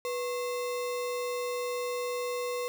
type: tone with sample-and-hold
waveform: sine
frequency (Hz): 491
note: B4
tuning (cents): -10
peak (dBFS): -30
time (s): 0.05-2.68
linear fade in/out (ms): 0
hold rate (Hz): 1575
effects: none